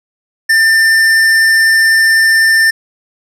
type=tone with hard clipping; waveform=sine; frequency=1792 Hz; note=A6; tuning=31 cents sharp; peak=-8 dBFS; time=0.49-2.71 s; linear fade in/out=10 ms; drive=12 dB; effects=none